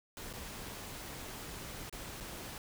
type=noise with dropouts; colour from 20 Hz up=pink; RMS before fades=-45 dBFS; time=0.17-2.58 s; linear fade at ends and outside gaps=1 ms; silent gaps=0.329-0.336 / 1.896-1.926 / 2.203-2.207 s; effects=none